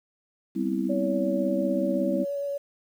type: chord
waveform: sine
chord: C major seventh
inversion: second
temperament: just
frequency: 196.22 / 245.3 / 261.6 / 327 Hz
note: G3 / B3 / C4 / E4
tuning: +2 / -12 / 0 / -14 cents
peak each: -29 / -33 / -29 / -29 dBFS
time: 0.55-2.25 s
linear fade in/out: 20 ms
type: tone with vibrato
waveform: sine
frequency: 565 Hz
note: C#5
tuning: 33 cents sharp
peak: -27 dBFS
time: 0.89-2.58 s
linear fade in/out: 10 ms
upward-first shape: sine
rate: 8.5 Hz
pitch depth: 12 cents each way
effects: 9-bit